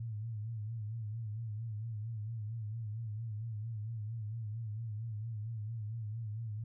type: tone with vibrato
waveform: sine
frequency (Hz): 110.1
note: A2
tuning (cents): +2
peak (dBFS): -37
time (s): 0-6.64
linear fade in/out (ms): 5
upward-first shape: sine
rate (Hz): 4.4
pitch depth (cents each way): 96
effects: none